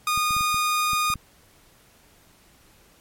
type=tone; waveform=sawtooth; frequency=1228 Hz; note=D#6; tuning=23 cents flat; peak=-17 dBFS; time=0.07-1.14 s; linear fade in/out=2 ms
type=clicks; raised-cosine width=5 ms; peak=-24 dBFS; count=8; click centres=0.176 / 0.308 / 0.366 / 0.409 / 0.544 / 0.933 / 1.102 / 1.157 s
effects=pink hiss -56 dBFS RMS until 3 s + MP3 64 kbps